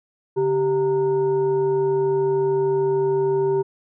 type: tone with frequency modulation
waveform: sine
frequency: 390.3 Hz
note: G4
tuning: 8 cents flat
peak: -17 dBFS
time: 0.36-3.63 s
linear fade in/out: 20 ms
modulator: 533 Hz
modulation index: 0.47
effects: none